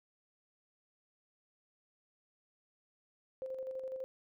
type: tone with tremolo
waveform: sine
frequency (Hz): 523.3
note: C5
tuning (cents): 0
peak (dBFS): -37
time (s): 3.42-4.04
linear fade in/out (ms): 0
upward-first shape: square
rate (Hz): 12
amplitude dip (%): 40
effects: none